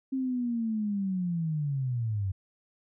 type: linear sweep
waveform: sine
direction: down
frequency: 268 to 92.5 Hz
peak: -27 dBFS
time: 0.12-2.32 s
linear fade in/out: 10 ms
effects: none